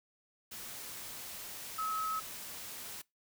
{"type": "tone in noise", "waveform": "sine", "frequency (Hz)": 1286, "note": "E6", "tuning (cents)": -43, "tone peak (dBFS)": -33, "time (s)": [1.78, 2.2], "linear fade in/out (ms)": 10, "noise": "white", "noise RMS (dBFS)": -45, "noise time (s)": [0.51, 3.02], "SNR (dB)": 9, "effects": ["noise-tail reverb RT60 0.2 s tail -23 dB re dry"]}